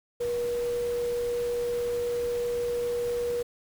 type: tone in noise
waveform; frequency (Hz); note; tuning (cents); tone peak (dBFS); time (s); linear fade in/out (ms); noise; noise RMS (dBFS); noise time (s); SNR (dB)
sine; 480.2; B4; -49; -26; 0.2-3.43; 10; pink; -43; 0.2-3.43; +14
effects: none